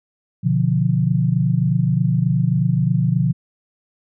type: chord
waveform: sine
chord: B diminished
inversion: none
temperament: equal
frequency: 123.47 / 146.83 / 174.61 Hz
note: B2 / D3 / F3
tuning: 0 / 0 / 0 cents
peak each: -19 dBFS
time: 0.43-3.33 s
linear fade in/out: 20 ms
effects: none